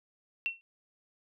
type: tone with exponential decay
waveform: sine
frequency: 2714 Hz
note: E7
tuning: 50 cents sharp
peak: -25 dBFS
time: 0.46-0.61 s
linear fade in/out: 0 ms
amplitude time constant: 32 ms
effects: none